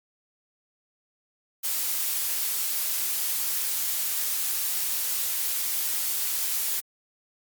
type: noise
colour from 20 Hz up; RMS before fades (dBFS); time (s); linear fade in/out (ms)
blue; -27; 1.63-6.81; 20
effects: Opus 48 kbps